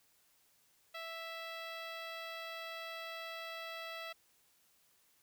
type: tone with notch filter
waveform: 10% pulse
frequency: 659.3 Hz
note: E5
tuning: in tune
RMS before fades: -45 dBFS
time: 0.94-4.13 s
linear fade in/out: 10 ms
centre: 9800 Hz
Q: 0.66
effects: white hiss -71 dBFS RMS until 5.22 s